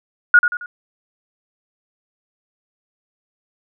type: tone with echo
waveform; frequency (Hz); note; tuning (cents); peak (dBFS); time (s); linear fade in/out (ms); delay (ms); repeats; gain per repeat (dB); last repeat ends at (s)
sine; 1442; F#6; -45; -5; 0.34-0.39; 2; 90; 3; -8; 0.66
effects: none